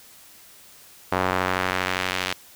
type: tone with band-pass filter sweep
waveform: sawtooth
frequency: 92.5 Hz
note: F#2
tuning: in tune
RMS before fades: -25 dBFS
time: 1.12-2.33 s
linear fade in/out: 0 ms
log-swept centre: 1000 to 3100 Hz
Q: 0.98
effects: white hiss -49 dBFS RMS until 2.55 s